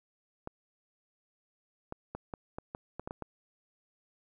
clicks, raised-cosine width 1 ms, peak -24 dBFS, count 10, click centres 0.474 / 1.924 / 2.15 / 2.338 / 2.585 / 2.749 / 2.996 / 3.075 / 3.109 / 3.223 s, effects 11-bit

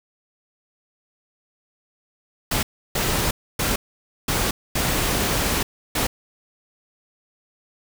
pink noise bursts at uneven times, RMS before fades -22 dBFS, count 6, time 2.51-2.63 / 2.95-3.31 / 3.59-3.76 / 4.28-4.51 / 4.75-5.63 / 5.95-6.07 s, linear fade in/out 5 ms, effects none

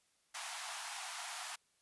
pink high-pass noise, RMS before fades -44 dBFS, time 0.34-1.56 s, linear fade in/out 10 ms, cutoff 680 Hz, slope 96 dB/octave, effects white hiss -75 dBFS RMS until 1.81 s + resampled to 24000 Hz

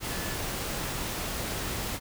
sine tone in noise, 1731 Hz, A6, 29 cents flat, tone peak -43 dBFS, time 0.08-0.38 s, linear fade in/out 50 ms, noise pink, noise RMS -33 dBFS, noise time 0-2 s, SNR -13 dB, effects none

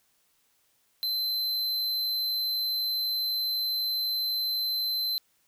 square tone, 4076 Hz, C8, 46 cents flat, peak -27 dBFS, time 1.03-5.18 s, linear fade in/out 0 ms, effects white hiss -69 dBFS RMS until 5.47 s

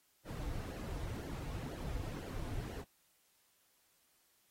brown noise with flanger, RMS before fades -42 dBFS, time 0.24-2.85 s, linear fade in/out 50 ms, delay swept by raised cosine 0.81 to 5.31 ms, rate 2 Hz, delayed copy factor -0.75, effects white hiss -73 dBFS RMS until 4.5 s + AAC 48 kbps

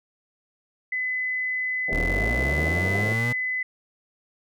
sine tone, 2015 Hz, B6, 34 cents sharp, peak -24 dBFS, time 0.92-3.63 s, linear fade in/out 5 ms
white band-pass noise, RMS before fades -32 dBFS, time 1.88-3.13 s, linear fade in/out 5 ms, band 120 to 730 Hz, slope 96 dB/octave
35% pulse linear sweep, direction up, 33.91 to 123.47 Hz, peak -23 dBFS, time 1.92-3.33 s, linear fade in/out 10 ms
effects none

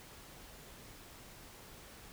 silence, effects pink hiss -54 dBFS RMS until 2.12 s

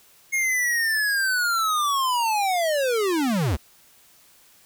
square linear sweep, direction down, 2159 to 61.74 Hz, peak -21 dBFS, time 0.32-3.57 s, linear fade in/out 20 ms, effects white hiss -55 dBFS RMS until 4.65 s

